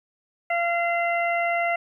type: harmonic tone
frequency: 687 Hz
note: F5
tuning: 29 cents flat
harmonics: 1 / 2 / 3 / 4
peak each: -23 / -32 / -26 / -35 dBFS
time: 0.5-1.76 s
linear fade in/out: 5 ms
effects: 10-bit